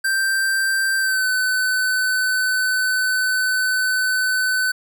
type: tone with pitch glide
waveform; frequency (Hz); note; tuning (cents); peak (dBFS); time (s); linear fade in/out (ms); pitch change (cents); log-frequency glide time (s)
square; 1568 to 1512; G6 to F#6; 0 to +37; -18; 0.04-4.72; 10; -63; 0.98-1.27
effects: none